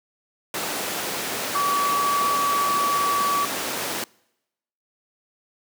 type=tone in noise; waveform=sine; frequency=1142 Hz; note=D6; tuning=49 cents flat; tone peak=-20 dBFS; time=1.55-3.45 s; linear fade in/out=2 ms; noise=pink; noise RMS=-26 dBFS; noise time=0.54-4.04 s; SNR=+3 dB; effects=noise-tail reverb RT60 0.9 s tail -26 dB re dry + high-pass 300 Hz 12 dB/octave